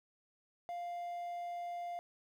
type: tone with quantisation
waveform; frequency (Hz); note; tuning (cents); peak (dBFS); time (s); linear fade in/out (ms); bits
triangle; 698.5; F5; 0; -37; 0.69-1.99; 0; 11
effects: none